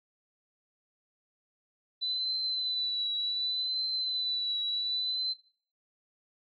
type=tone with vibrato; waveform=sine; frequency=3993 Hz; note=B7; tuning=18 cents sharp; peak=-29 dBFS; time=2.01-5.34 s; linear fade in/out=20 ms; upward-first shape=triangle; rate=0.67 Hz; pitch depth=44 cents each way; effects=noise-tail reverb RT60 0.5 s tail -19 dB re dry + AAC 64 kbps